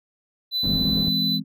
triangle tone, 4000 Hz, B7, 21 cents sharp, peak -20 dBFS, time 0.51-1.4 s, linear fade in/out 50 ms
white low-pass noise, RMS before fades -29 dBFS, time 0.63-1.09 s, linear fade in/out 5 ms, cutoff 190 Hz, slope 12 dB/octave
sine chord, E augmented, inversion none, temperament just, 164.81 / 206 / 257.5 Hz, E3 / G#3 / B#3, 0 / -14 / -28 cents, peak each -28 / -27 / -28 dBFS, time 0.64-1.44 s, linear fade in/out 50 ms
effects none

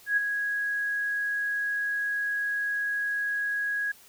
sine tone with ADSR envelope, 1658 Hz, G#6, 3 cents flat, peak -19 dBFS, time 0.06-3.92 s, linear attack 110 ms, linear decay 15 ms, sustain -7 dB, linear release 8 ms, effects white hiss -54 dBFS RMS until 4.08 s

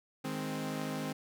sawtooth chord, Ab major, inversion second, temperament equal, 155.56 / 207.7 / 261.6 Hz, Eb3 / Ab3 / C4, 0 / 0 / 0 cents, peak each -36 / -37 / -34 dBFS, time 0.24-1.13 s, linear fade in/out 10 ms, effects none

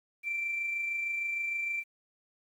sine tone with amplitude modulation, 2349 Hz, D7, in tune, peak -28 dBFS, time 0.23-1.84 s, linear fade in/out 50 ms, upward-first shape sine, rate 26.5 Hz, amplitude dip 35%, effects tanh soft clip ceiling -25 dBFS + 10-bit

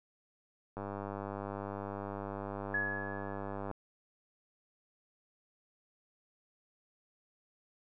click train, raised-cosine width 1 ms, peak -26 dBFS, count 295, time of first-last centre 0.77-3.713 s, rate 99.9 Hz
sine tone with exponential decay, 1693 Hz, G#6, 33 cents sharp, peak -29 dBFS, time 2.74-3.71 s, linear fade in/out 5 ms, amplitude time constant 210 ms
effects none

